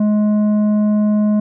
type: tone with tanh clipping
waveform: triangle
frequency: 210.5 Hz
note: G#3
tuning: 24 cents sharp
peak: -13 dBFS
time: 0-1.4 s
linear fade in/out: 5 ms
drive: 12 dB
effects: none